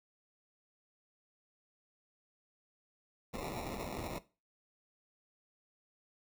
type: noise with sample-and-hold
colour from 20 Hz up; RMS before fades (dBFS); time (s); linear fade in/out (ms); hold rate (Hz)
white; -41; 3.33-4.19; 10; 1575
effects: noise-tail reverb RT60 0.3 s tail -17 dB re dry